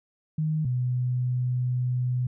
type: tone pair in turn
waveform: sine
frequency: 155.56 / 125.1 Hz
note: D#3 / B2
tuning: 0 / +23 cents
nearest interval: major third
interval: 377 cents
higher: first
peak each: -23 dBFS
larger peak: neither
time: 0.38-0.65 / 0.65-2.27 s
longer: second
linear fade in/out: 5 ms
effects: none